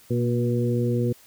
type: harmonic tone with a mistuned harmonic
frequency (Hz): 120.8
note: B2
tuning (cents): -38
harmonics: 1 / 2 / 3 / 4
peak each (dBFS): -23 / -26 / -28 / -29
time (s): 0.1-1.13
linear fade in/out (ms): 10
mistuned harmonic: 2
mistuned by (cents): -32
effects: white hiss -53 dBFS RMS until 1.26 s